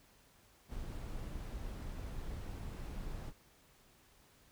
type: noise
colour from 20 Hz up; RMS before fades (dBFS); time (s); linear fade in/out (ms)
brown; -43; 0.68-3.33; 50
effects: pink hiss -66 dBFS RMS until 4.51 s